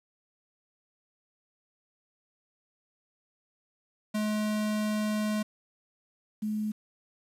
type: tone pair in turn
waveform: square / sine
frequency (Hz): 212.7 / 213.5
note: G#3 / G#3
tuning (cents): +42 / +48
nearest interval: unison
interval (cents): 6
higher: second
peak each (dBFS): -28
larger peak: neither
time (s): 4.14-5.43 / 6.42-6.72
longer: first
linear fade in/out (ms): 10
effects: resampled to 32000 Hz + 9-bit